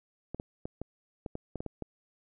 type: clicks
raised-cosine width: 2 ms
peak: -23 dBFS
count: 10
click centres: 0.346 / 0.399 / 0.655 / 0.816 / 1.262 / 1.354 / 1.557 / 1.605 / 1.663 / 1.823 s
effects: none